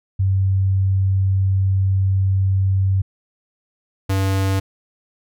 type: tone pair in turn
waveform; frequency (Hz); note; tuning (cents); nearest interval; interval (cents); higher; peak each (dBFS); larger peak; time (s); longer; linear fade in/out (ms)
sine / square; 96 / 96.47; G2 / G2; -36 / -27; unison; 9; second; -14 / -17; first; 0.19-3.02 / 4.09-4.6; first; 10
effects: none